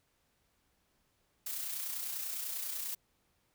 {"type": "noise with amplitude modulation", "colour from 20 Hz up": "blue", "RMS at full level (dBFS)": -37, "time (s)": [1.46, 2.95], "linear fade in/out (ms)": 5, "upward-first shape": "sine", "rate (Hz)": 30.1, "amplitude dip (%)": 40, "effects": ["pink hiss -75 dBFS RMS until 3.54 s"]}